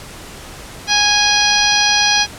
harmonic tone with a mistuned harmonic, 828 Hz, G#5, 5 cents flat, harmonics 1 / 2 / 3 / 4 / 5 / 6 / 7, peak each -19 / -19 / -19 / -19 / -19 / -19 / -19 dBFS, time 0.87-2.27 s, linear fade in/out 50 ms, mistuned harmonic 4, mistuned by -26 cents, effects pink hiss -34 dBFS RMS until 2.38 s + low-pass 11000 Hz 12 dB/octave

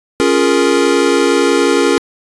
square chord, Bb minor seventh, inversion first, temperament equal, 277.2 / 349.2 / 415.3 / 466.2 Hz, Db4 / F4 / Ab4 / Bb4, 0 / 0 / 0 / 0 cents, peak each -16 dBFS, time 0.2-1.98 s, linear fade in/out 0 ms, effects resampled to 22050 Hz

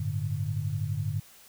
sine chord, G suspended second, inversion none, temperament equal, 98 / 110 / 146.83 Hz, G2 / A2 / D3, 0 / 0 / 0 cents, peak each -32 dBFS, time 0-1.2 s, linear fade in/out 5 ms, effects white hiss -54 dBFS RMS until 1.48 s

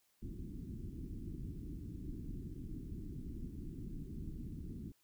pink low-pass noise, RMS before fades -45 dBFS, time 0.22-4.92 s, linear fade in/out 5 ms, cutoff 340 Hz, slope 48 dB/octave, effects white hiss -75 dBFS RMS until 5.03 s

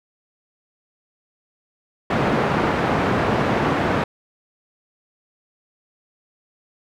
pink band-pass noise, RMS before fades -20 dBFS, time 2.1-4.04 s, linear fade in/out 5 ms, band 130 to 1600 Hz, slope 12 dB/octave, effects none

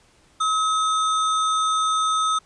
sine tone with sample-and-hold, 1280 Hz, D#6, 49 cents sharp, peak -18 dBFS, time 0.4-2.39 s, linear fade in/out 10 ms, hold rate 4900 Hz, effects pink hiss -57 dBFS RMS until 2.45 s + resampled to 22050 Hz

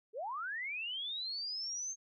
sine linear sweep, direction up, 396.4 to 6430 Hz, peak -37 dBFS, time 0.13-1.96 s, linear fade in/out 50 ms, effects none

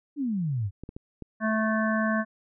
sine exponential sweep, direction down, 305.2 to 91.6 Hz, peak -25 dBFS, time 0.16-0.71 s, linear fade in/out 50 ms
clicks, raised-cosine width 3 ms, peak -25 dBFS, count 4, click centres 0.836 / 0.891 / 0.965 / 1.223 s
harmonic tone, 218.7 Hz, A3, 10 cents flat, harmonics 1 / 3 / 5 / 7 / 8, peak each -25 / -30 / -32 / -32 / -33 dBFS, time 1.4-2.25 s, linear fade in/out 50 ms
effects none

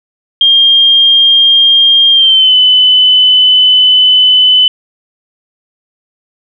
sine tone with pitch glide, 3212 to 3014 Hz, G7 to F#7, +41 to +31 cents, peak -3 dBFS, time 0.41-4.68 s, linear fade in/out 2 ms, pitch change -110 cents, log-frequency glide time 2.11-2.55 s, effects none

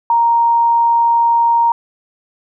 sine tone, 933 Hz, A#5, 1 cent sharp, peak -9 dBFS, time 0.1-1.72 s, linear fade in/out 2 ms, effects none

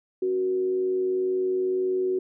sine tone with frequency modulation, 372.3 Hz, F#4, 11 cents sharp, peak -22 dBFS, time 0.22-2.19 s, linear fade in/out 5 ms, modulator 102 Hz, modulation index 0.28, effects none

